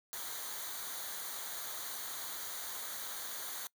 white noise with comb filter, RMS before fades -42 dBFS, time 0.13-3.67 s, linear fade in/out 0 ms, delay 0.38 ms, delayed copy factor -0.7, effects noise-tail reverb RT60 0.1 s tail -22 dB re dry

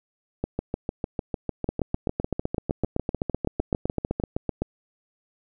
two click trains, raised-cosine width 2 ms, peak -12 / -11 dBFS, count 26 / 24, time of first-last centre 0.44-4.199 / 1.69-4.62 s, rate 6.65 / 7.85 Hz, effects none

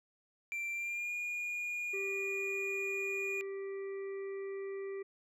triangle tone with pitch glide, 2356 to 2433 Hz, D7 to D#7, +5 to -39 cents, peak -34 dBFS, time 0.52-3.41 s, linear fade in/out 0 ms, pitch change +56 cents, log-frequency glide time 0.72-1.12 s
harmonic tone, 391.5 Hz, G4, 2 cents flat, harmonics 1 / 3 / 5 / 6, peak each -38 / -57 / -54 / -59 dBFS, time 1.93-5.03 s, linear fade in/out 10 ms
effects none

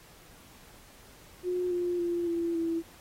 sine tone with pitch steps, 360 / 352.6 / 345.3 / 338.2 / 331.3 Hz, F#4 / F4 / F4 / E4 / E4, -47 / +17 / -20 / +44 / +9 cents, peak -27 dBFS, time 1.43-2.83 s, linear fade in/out 50 ms, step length 280 ms, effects pink hiss -55 dBFS RMS until 3 s + AAC 48 kbps

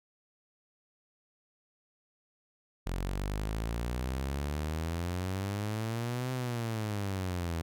sawtooth exponential two-way sweep, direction up then down, 43.65 to 129.3 to 81.2 Hz, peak -28 dBFS, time 2.86-7.62 s, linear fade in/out 10 ms, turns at 6.32 s, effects none

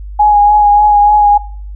sine tone with vibrato, 830.6 Hz, G#5, in tune, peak -4 dBFS, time 0.19-1.38 s, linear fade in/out 10 ms, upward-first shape sine, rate 3.4 Hz, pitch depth 21 cents each way, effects noise-tail reverb RT60 0.5 s tail -19 dB re dry + added 50 Hz sine -23 dBFS peak until 1.75 s

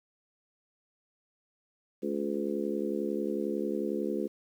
harmonic tone with a mistuned harmonic, 71.1 Hz, C#2, 45 cents sharp, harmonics 3 / 4 / 5 / 6 / 7, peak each -35 / -36 / -34 / -36 / -38 dBFS, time 2.02-4.28 s, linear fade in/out 20 ms, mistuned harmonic 7, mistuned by +22 cents, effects 10-bit

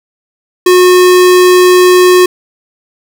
square tone, 363 Hz, F#4, 33 cents flat, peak -3 dBFS, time 0.66-2.26 s, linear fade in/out 5 ms, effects none

